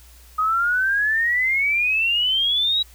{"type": "exponential sweep", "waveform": "sine", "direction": "up", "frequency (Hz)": [1244.5, 3894], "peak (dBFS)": -17, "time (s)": [0.38, 2.83], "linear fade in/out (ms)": 10, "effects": ["added 60 Hz sine -46 dBFS peak until 2.94 s", "white hiss -51 dBFS RMS until 2.94 s"]}